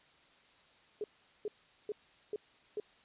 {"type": "tone bursts", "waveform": "sine", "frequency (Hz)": 419.7, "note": "G#4", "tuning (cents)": 18, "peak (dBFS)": -34, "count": 5, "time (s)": [1.01, 2.8], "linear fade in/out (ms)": 2, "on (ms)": 30, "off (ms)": 410, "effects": ["white hiss -64 dBFS RMS until 3.04 s", "resampled to 8000 Hz"]}